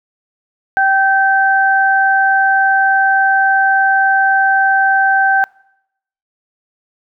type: tone pair together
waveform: sine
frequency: 776.5 / 1553 Hz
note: G5 / G6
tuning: -17 / -17 cents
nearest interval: octave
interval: 1200 cents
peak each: -12 dBFS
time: 0.77-5.44 s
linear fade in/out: 0 ms
effects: noise-tail reverb RT60 0.8 s tail -25 dB re dry